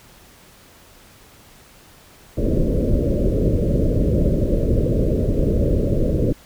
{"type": "low-pass noise", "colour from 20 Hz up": "pink", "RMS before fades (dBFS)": -18, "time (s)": [2.37, 6.33], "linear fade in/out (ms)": 10, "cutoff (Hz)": 600, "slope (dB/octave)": 96, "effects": ["pink hiss -48 dBFS RMS until 6.45 s"]}